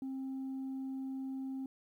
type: tone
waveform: sine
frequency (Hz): 265.8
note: C4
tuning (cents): +27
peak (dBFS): -35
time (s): 0.02-1.66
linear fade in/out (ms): 2
effects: tanh soft clip ceiling -36 dBFS + 12-bit